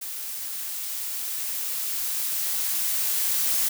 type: noise with level ramp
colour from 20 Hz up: blue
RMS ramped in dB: -34 to -23 dBFS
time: 0.01-3.69 s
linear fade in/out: 10 ms
effects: none